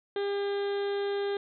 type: harmonic tone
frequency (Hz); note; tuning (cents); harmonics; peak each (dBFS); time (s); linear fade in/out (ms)
401.9; G4; +43; 1 / 2 / 3 / 4 / 5 / 6 / 7 / 8 / 9 / 10; -28 / -40 / -47 / -43 / -49 / -55 / -57 / -48 / -48 / -52; 0.16-1.37; 2
effects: none